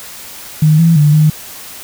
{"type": "tone with pitch steps", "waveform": "sine", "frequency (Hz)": [154.3, 165.8, 148.5, 153.6], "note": ["D#3", "E3", "D3", "D#3"], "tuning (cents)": [-14, 10, 20, -22], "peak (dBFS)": -5, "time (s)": [0.62, 1.3], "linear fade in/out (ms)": 5, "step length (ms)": 170, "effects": ["white hiss -31 dBFS RMS until 1.83 s"]}